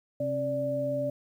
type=tone cluster; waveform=sine; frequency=132.8 / 269 / 584 Hz; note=C3 / C4 / D5; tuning=+26 / +48 / -10 cents; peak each=-36 / -35 / -28 dBFS; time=0.2-1.1 s; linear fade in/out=5 ms; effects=10-bit